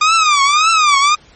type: tone with vibrato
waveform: sawtooth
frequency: 1213 Hz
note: D#6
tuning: 44 cents flat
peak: -5 dBFS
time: 0.01-1.15 s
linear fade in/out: 5 ms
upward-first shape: triangle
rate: 1.8 Hz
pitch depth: 180 cents each way
effects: pink hiss -46 dBFS RMS until 1.35 s + MP3 32 kbps